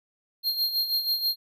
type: tone with tremolo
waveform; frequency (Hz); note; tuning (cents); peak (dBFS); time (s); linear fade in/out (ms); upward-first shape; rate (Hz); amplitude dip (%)
square; 4214; C8; +12; -22; 0.43-1.36; 50; sine; 6.2; 65
effects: none